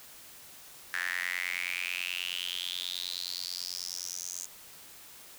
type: tone with high-pass filter sweep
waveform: square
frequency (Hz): 44.68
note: F1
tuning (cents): +40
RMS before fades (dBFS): -36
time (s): 0.93-4.46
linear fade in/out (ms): 10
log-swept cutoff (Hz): 1700 to 6700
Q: 7.4
effects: white hiss -51 dBFS RMS until 5.38 s